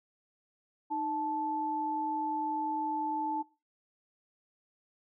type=tone pair together; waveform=sine; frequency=309.1 / 874.3 Hz; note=D#4 / A5; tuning=-11 / -11 cents; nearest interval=octave + tritone; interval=1800 cents; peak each=-37 / -31 dBFS; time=0.9-3.43 s; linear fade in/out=20 ms; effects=noise-tail reverb RT60 0.3 s tail -20 dB re dry